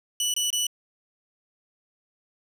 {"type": "tone bursts", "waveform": "20% pulse", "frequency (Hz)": 2960, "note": "F#7", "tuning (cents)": 0, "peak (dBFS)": -18, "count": 3, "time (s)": [0.2, 0.668], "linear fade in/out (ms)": 2, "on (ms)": 140, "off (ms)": 24, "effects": []}